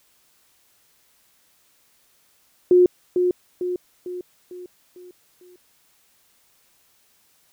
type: tone with echo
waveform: sine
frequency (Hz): 359.8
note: F#4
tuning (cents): -48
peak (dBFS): -10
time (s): 2.71-2.86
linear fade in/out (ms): 2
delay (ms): 450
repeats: 6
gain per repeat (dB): -6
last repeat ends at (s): 5.56
effects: white hiss -61 dBFS RMS until 7.52 s